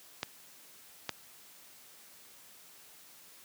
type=clicks; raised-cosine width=0.2 ms; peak=-15 dBFS; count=2; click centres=0.231 / 1.093 s; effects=white hiss -56 dBFS RMS until 3.44 s + high-pass 100 Hz 12 dB/octave